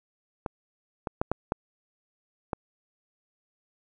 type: clicks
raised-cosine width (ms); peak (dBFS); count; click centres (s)
1; -16 / -16 / -11 / -11 / -11 / -14; 6; 0.462 / 1.072 / 1.215 / 1.316 / 1.521 / 2.532
effects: none